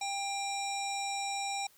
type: harmonic tone with a mistuned harmonic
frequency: 795 Hz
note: G5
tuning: 24 cents sharp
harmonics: 1 / 3 / 5 / 7 / 9 / 10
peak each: -35 / -40 / -42 / -43 / -45 / -45 dBFS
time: 0.01-1.67 s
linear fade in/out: 5 ms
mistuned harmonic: 5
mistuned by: -36 cents
effects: white hiss -63 dBFS RMS until 1.77 s